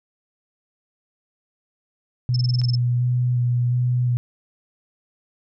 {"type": "tone with vibrato", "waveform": "sine", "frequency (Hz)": 122.9, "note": "B2", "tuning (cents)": -8, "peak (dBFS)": -17, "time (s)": [2.29, 4.17], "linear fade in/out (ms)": 0, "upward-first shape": "square", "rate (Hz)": 1.4, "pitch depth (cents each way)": 13}
{"type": "tone bursts", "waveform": "sine", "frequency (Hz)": 5260, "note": "E8", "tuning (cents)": -5, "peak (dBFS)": -25, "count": 9, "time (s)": [2.34, 2.755], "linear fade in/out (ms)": 5, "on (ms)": 23, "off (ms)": 26}
{"type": "click", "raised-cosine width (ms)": 0.2, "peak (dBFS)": -23, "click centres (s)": 2.616}
{"effects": []}